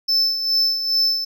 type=tone with tremolo; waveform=triangle; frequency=5274 Hz; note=E8; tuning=in tune; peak=-13 dBFS; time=0.08-1.25 s; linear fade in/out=10 ms; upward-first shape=sine; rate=2.4 Hz; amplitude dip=60%; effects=none